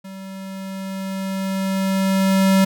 square tone with level ramp, 192.2 Hz, G3, 34 cents flat, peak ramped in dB -34 to -12 dBFS, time 0.04-2.65 s, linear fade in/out 10 ms, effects none

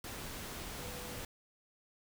sine tone in noise, 493.9 Hz, B4, in tune, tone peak -50 dBFS, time 0.79-1.2 s, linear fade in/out 2 ms, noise pink, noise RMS -44 dBFS, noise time 0.04-1.25 s, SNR -9 dB, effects none

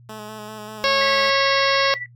10% pulse tone with vibrato, 214.2 Hz, A3, 46 cents flat, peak -25 dBFS, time 0.09-1.3 s, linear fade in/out 2 ms, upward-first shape square, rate 5.1 Hz, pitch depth 21 cents each way
harmonic tone, 548 Hz, C#5, 20 cents flat, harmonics 1 / 2 / 3 / 4 / 5 / 6 / 7 / 8 / 9 / 10, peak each -20 / -23 / -25 / -26 / -27 / -28 / -28 / -29 / -30 / -30 dBFS, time 0.84-1.94 s, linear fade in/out 0 ms
sine tone with tremolo, 1964 Hz, B6, 10 cents flat, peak -26 dBFS, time 1.01-2.06 s, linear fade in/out 2 ms, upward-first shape sine, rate 18 Hz, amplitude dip 65%
effects noise-tail reverb RT60 0.1 s tail -17 dB re dry + added 120 Hz sine -45 dBFS peak until 2.15 s

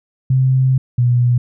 sine tone pair in turn, 130.81 / 122.13 Hz, C3 / B2, 0 / -19 cents, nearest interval minor second, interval 119 cents, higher first, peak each -10 dBFS, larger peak neither, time 0.3-0.78 / 0.98-1.38 s, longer first, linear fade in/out 5 ms, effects none

